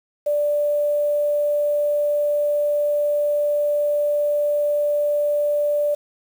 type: tone with quantisation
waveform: sine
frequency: 587.3 Hz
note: D5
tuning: in tune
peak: -17 dBFS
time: 0.26-5.95 s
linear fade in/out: 10 ms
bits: 7
effects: none